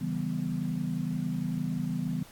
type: chord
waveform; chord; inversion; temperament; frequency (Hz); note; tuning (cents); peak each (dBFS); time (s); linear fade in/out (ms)
sine; C# half-diminished seventh; none; equal; 138.59 / 164.81 / 196 / 246.9; C#3 / E3 / G3 / B3; 0 / 0 / 0 / 0; -37 / -32 / -35 / -34; 0.01-2.23; 5
effects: pink hiss -53 dBFS RMS until 2.31 s + AAC 64 kbps